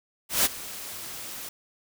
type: noise with ADSR envelope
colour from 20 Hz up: white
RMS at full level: -20 dBFS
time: 0.29-1.49 s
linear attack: 160 ms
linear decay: 26 ms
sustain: -18 dB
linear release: 4 ms
effects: none